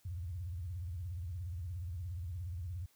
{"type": "tone with vibrato", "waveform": "sine", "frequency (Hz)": 87.31, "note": "F2", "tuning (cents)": 0, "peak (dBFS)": -38, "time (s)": [0.05, 2.86], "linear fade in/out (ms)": 5, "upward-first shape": "sine", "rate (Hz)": 17, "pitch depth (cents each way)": 220, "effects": ["white hiss -70 dBFS RMS until 2.95 s"]}